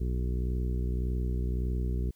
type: harmonic tone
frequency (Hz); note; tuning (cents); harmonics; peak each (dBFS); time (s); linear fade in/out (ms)
61.74; B1; 0; 1 / 2 / 3 / 4 / 5 / 6 / 7; -28 / -36 / -39 / -44 / -46 / -43 / -47; 0-2.11; 10
effects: white hiss -69 dBFS RMS until 2.15 s